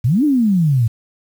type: exponential two-way sweep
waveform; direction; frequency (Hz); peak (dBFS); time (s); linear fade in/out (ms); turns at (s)
sine; up then down; 104.9 to 311.1 to 107.9; -11; 0.04-0.88; 10; 0.24
effects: 7-bit